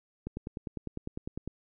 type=click train; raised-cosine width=3 ms; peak=-23 dBFS; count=13; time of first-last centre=0.27-1.476 s; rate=9.95 Hz; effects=none